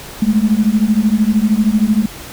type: beating tone pair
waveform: sine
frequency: 207.6 / 220.6 Hz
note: G#3 / A3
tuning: 0 / +5 cents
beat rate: 13 Hz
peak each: -13 dBFS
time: 0.22-2.06 s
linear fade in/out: 5 ms
effects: pink hiss -32 dBFS RMS until 2.32 s